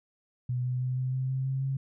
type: tone with pitch steps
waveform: sine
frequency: 124.5 / 125.95 / 127.41 / 128.89 / 130.39 / 131.9 / 133.44 / 134.99 Hz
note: B2 / B2 / C3 / C3 / C3 / C3 / C3 / C#3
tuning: +14 / +34 / -46 / -26 / -6 / +14 / +34 / -46 cents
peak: -27 dBFS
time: 0.49-1.77 s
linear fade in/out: 5 ms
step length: 160 ms
effects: none